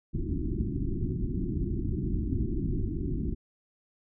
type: low-pass noise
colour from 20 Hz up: pink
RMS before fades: -30 dBFS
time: 0.13-3.35 s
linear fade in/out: 20 ms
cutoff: 370 Hz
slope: 96 dB/octave
effects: none